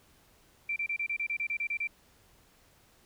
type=tone bursts; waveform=sine; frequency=2349 Hz; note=D7; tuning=in tune; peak=-29 dBFS; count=12; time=0.69-1.873 s; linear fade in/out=5 ms; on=72 ms; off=29 ms; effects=pink hiss -63 dBFS RMS until 3.05 s